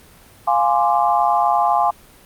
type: chord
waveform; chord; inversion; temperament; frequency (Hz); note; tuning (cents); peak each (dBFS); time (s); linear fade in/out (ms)
sine; D half-diminished seventh; first; equal; 698.5 / 830.6 / 1046.5 / 1174.7; F5 / Ab5 / C6 / D6; 0 / 0 / 0 / 0; -18 / -17 / -20 / -23; 0.47-1.91; 10
effects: pink hiss -47 dBFS RMS until 2.25 s + Opus 32 kbps